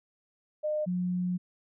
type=tone pair in turn; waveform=sine; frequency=608 / 179.87 Hz; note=D#5 / F#3; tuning=-40 / -49 cents; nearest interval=octave + major sixth; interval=2109 cents; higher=first; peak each=-27 dBFS; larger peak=neither; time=0.63-0.86 / 0.86-1.38 s; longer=second; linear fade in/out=20 ms; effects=none